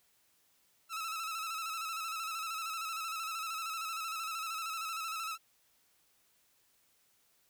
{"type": "tone with vibrato", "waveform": "sawtooth", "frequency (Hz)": 1309, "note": "E6", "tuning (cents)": -13, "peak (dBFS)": -33, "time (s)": [0.89, 5.38], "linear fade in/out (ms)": 50, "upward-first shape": "square", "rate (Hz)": 13, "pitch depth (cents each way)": 42, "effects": ["white hiss -71 dBFS RMS until 7.49 s"]}